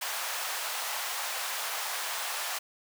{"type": "high-pass noise", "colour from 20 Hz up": "pink", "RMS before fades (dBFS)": -34, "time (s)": [0.01, 2.59], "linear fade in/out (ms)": 10, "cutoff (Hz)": 710, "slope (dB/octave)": 24, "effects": []}